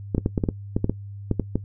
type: clicks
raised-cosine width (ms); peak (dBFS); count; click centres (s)
3; -8; 12; 0.148 / 0.181 / 0.261 / 0.378 / 0.438 / 0.488 / 0.765 / 0.844 / 0.896 / 1.313 / 1.397 / 1.556
effects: noise-tail reverb RT60 0.1 s tail -18 dB re dry + added 100 Hz sine -34 dBFS peak until 1.64 s